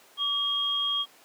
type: tone pair together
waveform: sine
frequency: 1148 / 3254 Hz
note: D6 / G#7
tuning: -40 / -36 cents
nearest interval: octave + tritone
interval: 1804 cents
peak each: -34 / -25 dBFS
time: 0.17-1.06 s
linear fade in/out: 50 ms
effects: pink hiss -55 dBFS RMS until 1.24 s + high-pass 400 Hz 12 dB/octave